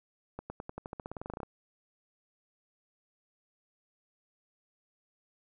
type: accelerating click train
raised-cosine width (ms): 1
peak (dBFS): -25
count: 18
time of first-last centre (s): 0.39-1.432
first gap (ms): 110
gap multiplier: 0.92
effects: none